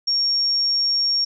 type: tone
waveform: sine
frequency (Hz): 5540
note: F8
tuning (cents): -15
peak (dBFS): -17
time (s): 0.07-1.25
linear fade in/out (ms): 10
effects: none